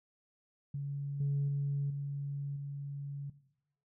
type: tone with level steps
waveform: sine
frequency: 141.3 Hz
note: C#3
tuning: 34 cents sharp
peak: -34 / -27 / -29 / -34 / -37 dBFS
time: 0.74-3.3 s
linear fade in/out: 5 ms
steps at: 1.2 / 1.48 / 1.9 / 2.56 s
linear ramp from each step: 5 ms
effects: noise-tail reverb RT60 0.8 s tail -17 dB re dry + tanh soft clip ceiling -26 dBFS

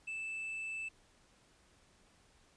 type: tone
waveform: triangle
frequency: 2637 Hz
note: E7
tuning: in tune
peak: -37 dBFS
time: 0.07-0.89 s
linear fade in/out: 10 ms
effects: pink hiss -67 dBFS RMS until 2.56 s + resampled to 22050 Hz

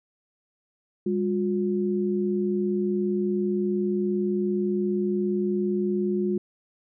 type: tone pair together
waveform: sine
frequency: 201.2 / 358.5 Hz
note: G3 / F4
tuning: +45 / +45 cents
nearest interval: minor seventh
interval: 1000 cents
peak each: -25 dBFS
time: 1.06-6.38 s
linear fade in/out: 5 ms
effects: none

